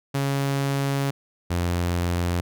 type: tone pair in turn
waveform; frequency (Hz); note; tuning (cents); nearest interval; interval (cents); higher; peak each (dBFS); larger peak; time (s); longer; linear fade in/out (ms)
sawtooth; 138.59 / 87.31; C#3 / F2; 0 / 0; minor sixth; 800; first; -18; neither; 0.14-1.11 / 1.5-2.41; first; 10
effects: none